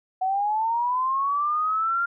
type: linear sweep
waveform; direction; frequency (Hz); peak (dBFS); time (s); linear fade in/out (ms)
sine; up; 740 to 1400; -21; 0.21-2.06; 10
effects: none